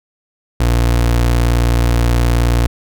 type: tone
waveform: 30% pulse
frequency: 58.9 Hz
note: A#1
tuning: 19 cents sharp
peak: -8 dBFS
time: 0.6-2.67 s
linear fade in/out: 5 ms
effects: none